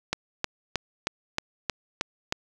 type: click train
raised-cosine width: 0.2 ms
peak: -8 dBFS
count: 8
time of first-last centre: 0.13-2.324 s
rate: 3.19 Hz
effects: none